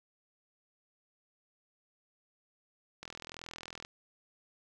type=click train; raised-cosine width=0.2 ms; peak=-26 dBFS; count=35; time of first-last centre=3.03-3.849 s; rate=41.5 Hz; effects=none